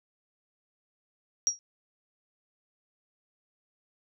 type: tone with exponential decay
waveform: sine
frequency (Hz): 5680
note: F8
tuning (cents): +28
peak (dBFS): -18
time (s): 1.47-1.59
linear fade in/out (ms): 0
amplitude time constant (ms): 26
effects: none